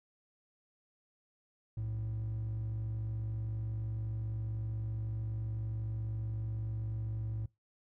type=tone pair together; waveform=triangle; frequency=61.74 / 109.79 Hz; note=B1 / A2; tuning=0 / -3 cents; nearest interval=minor seventh; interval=997 cents; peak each=-40 / -32 dBFS; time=1.77-7.46 s; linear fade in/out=5 ms; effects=noise-tail reverb RT60 0.2 s tail -24 dB re dry + tanh soft clip ceiling -29 dBFS